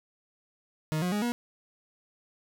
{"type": "tone with pitch steps", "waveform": "40% pulse", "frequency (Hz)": [155.56, 179.73, 207.6, 239.9], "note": ["D#3", "F3", "G#3", "A#3"], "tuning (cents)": [0, 50, 0, 50], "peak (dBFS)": -26, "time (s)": [0.92, 1.32], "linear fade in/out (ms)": 0, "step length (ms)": 100, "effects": []}